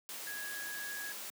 sine tone in noise, 1661.2 Hz, G#6, in tune, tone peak -41 dBFS, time 0.27-1.12 s, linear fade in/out 0 ms, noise white, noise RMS -44 dBFS, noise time 0.09-1.3 s, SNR 0 dB, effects high-pass 200 Hz 12 dB/octave

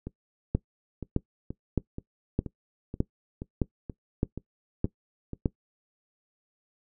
two click trains, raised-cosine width 3 ms, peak -11 / -22 dBFS, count 9 / 12, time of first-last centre 0.55-5.458 / 0.07-5.333 s, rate 1.63 / 2.09 Hz, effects noise-tail reverb RT60 0.1 s tail -20 dB re dry

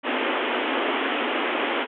pink band-pass noise, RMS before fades -25 dBFS, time 0.03-1.87 s, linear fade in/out 50 ms, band 240 to 3300 Hz, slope 96 dB/octave, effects none

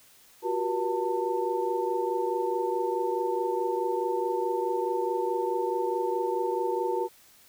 sine tone cluster, 357.8 / 382.5 / 478.9 / 894 Hz, F4 / G4 / A#4 / A5, +42 / -42 / +47 / +27 cents, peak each -31 dBFS, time 0.42-7.09 s, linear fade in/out 50 ms, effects white hiss -57 dBFS RMS until 7.48 s

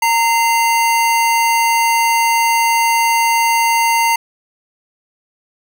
square tone pair together, 923 / 2072 Hz, A#5 / C7, -17 / -17 cents, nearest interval octave + major second, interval 1400 cents, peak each -13 / -19 dBFS, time 0.02-4.16 s, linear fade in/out 5 ms, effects none

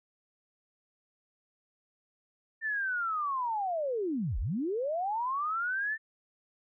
sine linear two-way sweep, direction down then up, 1801 to 33.04 to 1801 Hz, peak -29 dBFS, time 2.61-5.98 s, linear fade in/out 50 ms, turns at 4.39 s, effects none

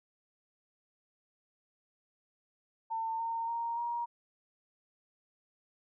sine tone with pitch steps, 901 / 915.7 / 930.6 / 945.8 Hz, A5 / A#5 / A#5 / A#5, +41 / -31 / -3 / +25 cents, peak -32 dBFS, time 2.9-4.06 s, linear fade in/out 20 ms, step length 290 ms, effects none

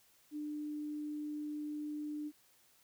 sine tone, 298.9 Hz, D4, 31 cents sharp, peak -38 dBFS, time 0.31-2.32 s, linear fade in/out 50 ms, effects white hiss -68 dBFS RMS until 2.83 s

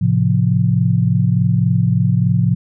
sine chord, F major, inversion first, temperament equal with one note detuned, 110 / 133.48 / 174.61 Hz, A2 / C3 / F3, 0 / +35 / 0 cents, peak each -16 dBFS, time 0.01-2.55 s, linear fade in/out 10 ms, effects none

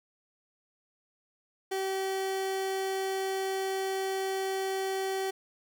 30% pulse tone, 384 Hz, G4, 36 cents flat, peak -27 dBFS, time 1.71-5.31 s, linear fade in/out 10 ms, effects none

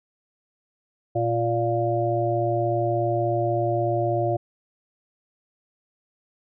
harmonic tone, 116.5 Hz, A#2, 1 cent flat, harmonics 1 / 3 / 5 / 6, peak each -26 / -26 / -26 / -26 dBFS, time 1.15-4.37 s, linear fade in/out 10 ms, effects none

